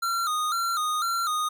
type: tone with vibrato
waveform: square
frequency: 1300 Hz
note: E6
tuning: 24 cents flat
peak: -25 dBFS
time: 0.02-1.49 s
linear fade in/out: 10 ms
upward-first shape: square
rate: 2 Hz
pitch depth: 87 cents each way
effects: none